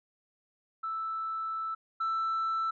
sine tone pair in turn, 1318.5 / 1326.9 Hz, E6 / E6, 0 / +11 cents, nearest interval unison, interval 11 cents, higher second, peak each -31 / -26 dBFS, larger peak second, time 0.83-1.75 / 2-2.71 s, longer first, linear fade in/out 10 ms, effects tanh soft clip ceiling -26 dBFS

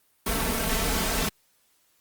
pink noise with comb filter, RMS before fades -26 dBFS, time 0.26-1.29 s, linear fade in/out 5 ms, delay 4.5 ms, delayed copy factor +0.7, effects white hiss -66 dBFS RMS until 2 s + Opus 32 kbps

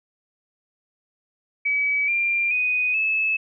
sine tone with pitch steps, 2282 / 2384 / 2491 / 2603 Hz, C#7 / D7 / D#7 / E7, +50 / +25 / +1 / -22 cents, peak -19 dBFS, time 1.65-3.37 s, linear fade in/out 10 ms, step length 430 ms, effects none

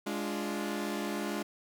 sawtooth chord, D diminished, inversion second, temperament equal with one note detuned, 207.7 / 291.1 / 349.2 Hz, Ab3 / D4 / F4, 0 / -15 / 0 cents, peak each -32 / -34 / -34 dBFS, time 0.06-1.43 s, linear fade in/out 10 ms, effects none

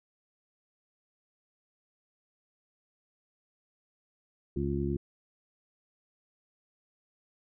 harmonic tone, 70.1 Hz, C#2, 20 cents sharp, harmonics 1 / 2 / 3 / 4 / 5, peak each -35 / -34 / -35 / -39 / -33 dBFS, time 4.56-4.97 s, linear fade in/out 5 ms, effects none

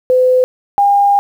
sine tone pair in turn, 508 / 806.4 Hz, B4 / G5, +49 / +49 cents, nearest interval minor sixth, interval 800 cents, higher second, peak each -7 dBFS, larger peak neither, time 0.1-0.44 / 0.78-1.19 s, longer second, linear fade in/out 0 ms, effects 7-bit

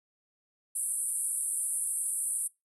pink band-pass noise, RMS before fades -32 dBFS, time 0.75-2.48 s, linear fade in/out 10 ms, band 8600 to 11000 Hz, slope 96 dB/octave, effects noise-tail reverb RT60 0.2 s tail -22 dB re dry

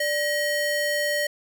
square ring-modulated tone, 1244.5 Hz, D#6, in tune, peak -20 dBFS, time 0-1.27 s, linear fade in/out 5 ms, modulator 657 Hz, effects none

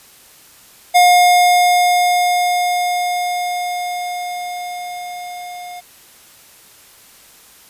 square tone with level ramp, 714 Hz, F5, 38 cents sharp, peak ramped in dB -7 to -30 dBFS, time 0.94-5.81 s, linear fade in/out 20 ms, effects white hiss -45 dBFS RMS until 7.69 s + resampled to 32000 Hz

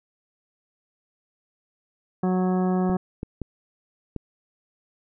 harmonic tone, 184.1 Hz, F#3, 8 cents flat, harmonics 1 / 2 / 3 / 4 / 5 / 6 / 7 / 9, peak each -21 / -27 / -36 / -31 / -41 / -39 / -43 / -46 dBFS, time 2.23-2.97 s, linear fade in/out 5 ms
clicks, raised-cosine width 3 ms, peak -17 dBFS, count 4, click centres 2.897 / 3.231 / 3.417 / 4.163 s
effects none

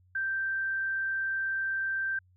sine tone, 1567 Hz, G6, 1 cent flat, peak -28 dBFS, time 0.15-2.19 s, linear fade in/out 5 ms, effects added 91 Hz sine -60 dBFS peak until 2.36 s

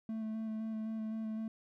triangle tone with vibrato, 220 Hz, A3, in tune, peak -34 dBFS, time 0.09-1.48 s, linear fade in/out 2 ms, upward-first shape square, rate 3.9 Hz, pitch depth 13 cents each way, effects none

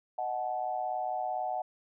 sine chord, D# diminished, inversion none, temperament equal with one note detuned, 622.3 / 740 / 864.4 Hz, D#5 / F#5 / A5, 0 / 0 / -31 cents, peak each -38 / -32 / -38 dBFS, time 0.18-1.62 s, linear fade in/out 5 ms, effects none

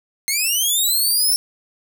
10% pulse linear sweep, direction up, 2093 to 5410 Hz, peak -9 dBFS, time 0.28-1.36 s, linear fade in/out 0 ms, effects none

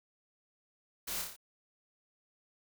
white noise with echo, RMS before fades -39 dBFS, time 1.07-1.22 s, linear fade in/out 10 ms, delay 29 ms, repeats 5, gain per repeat -3 dB, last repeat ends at 1.365 s, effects none

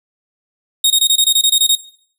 sawtooth tone bursts, 3730 Hz, A#7, in tune, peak -6 dBFS, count 11, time 0.84-1.753 s, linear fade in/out 5 ms, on 63 ms, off 22 ms, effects noise-tail reverb RT60 0.6 s tail -19 dB re dry

